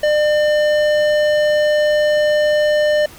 sine tone with tanh clipping, 600 Hz, D5, 37 cents sharp, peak -14 dBFS, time 0.03-3.06 s, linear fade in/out 5 ms, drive 15 dB, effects pink hiss -40 dBFS RMS until 3.18 s

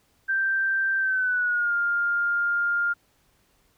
sine tone with pitch glide, 1568 to 1405 Hz, G6 to F6, 0 to +10 cents, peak -21 dBFS, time 0.28-2.94 s, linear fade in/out 20 ms, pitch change -190 cents, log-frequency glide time 0.98-1.74 s, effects pink hiss -65 dBFS RMS until 3.77 s

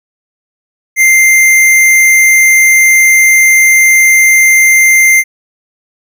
square tone, 2093 Hz, C7, in tune, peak -4 dBFS, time 0.96-5.24 s, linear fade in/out 50 ms, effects none

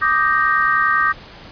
sine chord, Eb major seventh, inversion third, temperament equal, 1174.7 / 1244.5 / 1568 / 1864.7 Hz, D6 / Eb6 / G6 / Bb6, 0 / 0 / 0 / 0 cents, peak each -19 dBFS, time 0.01-1.13 s, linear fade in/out 20 ms, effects pink hiss -39 dBFS RMS until 1.51 s + resampled to 11025 Hz

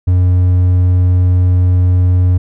triangle tone, 90.4 Hz, F#2, 40 cents flat, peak -5 dBFS, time 0.07-2.38 s, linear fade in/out 10 ms, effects none

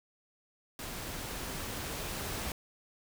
pink noise with level ramp, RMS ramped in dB -41 to -37 dBFS, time 0.79-2.52 s, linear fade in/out 2 ms, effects none

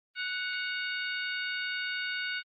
harmonic tone with a mistuned harmonic, 740 Hz, F#5, in tune, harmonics 2 / 3 / 4 / 5 / 6, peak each -34 / -38 / -40 / -42 / -44 dBFS, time 0.15-2.43 s, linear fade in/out 50 ms, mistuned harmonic 4, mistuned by -69 cents, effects Opus 24 kbps

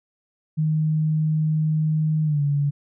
sine tone with pitch glide, 155.56 to 143.48 Hz, D#3 to D3, 0 to -40 cents, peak -18 dBFS, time 0.57-2.71 s, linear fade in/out 20 ms, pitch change -140 cents, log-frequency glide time 2.24-2.42 s, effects none

